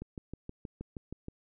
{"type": "click train", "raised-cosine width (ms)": 3, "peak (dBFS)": -27, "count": 9, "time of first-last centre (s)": [0.02, 1.284], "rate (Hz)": 6.33, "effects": []}